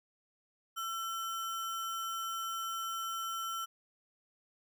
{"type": "tone with sample-and-hold", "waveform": "sine", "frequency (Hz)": 1345, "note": "E6", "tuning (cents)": 34, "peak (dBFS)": -35, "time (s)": [0.76, 3.66], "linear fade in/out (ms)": 20, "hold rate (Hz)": 4410, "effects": []}